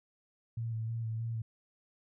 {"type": "tone with vibrato", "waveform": "sine", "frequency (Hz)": 113.4, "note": "A#2", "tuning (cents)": -47, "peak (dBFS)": -33, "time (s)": [0.57, 1.42], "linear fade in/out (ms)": 5, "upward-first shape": "square", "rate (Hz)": 3.2, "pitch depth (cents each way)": 24, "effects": []}